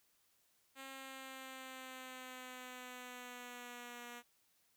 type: tone with pitch glide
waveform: 5% pulse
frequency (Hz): 268.5 to 240.6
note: C4 to B3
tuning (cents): +45 to -45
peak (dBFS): -37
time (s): 0.75-4.23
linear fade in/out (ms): 50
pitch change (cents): -190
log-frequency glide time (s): 0.89-4.05
effects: white hiss -75 dBFS RMS until 4.76 s